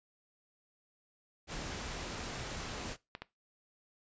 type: noise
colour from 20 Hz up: pink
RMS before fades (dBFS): -41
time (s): 1.47-2.97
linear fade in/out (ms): 50
type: clicks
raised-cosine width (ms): 0.3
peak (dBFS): -25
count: 2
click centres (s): 3.151 / 3.22
effects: noise-tail reverb RT60 0.2 s tail -19 dB re dry + resampled to 16000 Hz